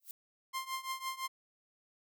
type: noise with exponential growth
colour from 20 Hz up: violet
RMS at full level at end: -41 dBFS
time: 0-0.11 s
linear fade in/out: 1 ms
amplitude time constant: 22 ms
type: tone with tremolo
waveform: sawtooth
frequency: 1053 Hz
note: C6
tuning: 11 cents sharp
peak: -30 dBFS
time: 0.53-1.28 s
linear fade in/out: 20 ms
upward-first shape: triangle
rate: 5.9 Hz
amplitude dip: 90%
effects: none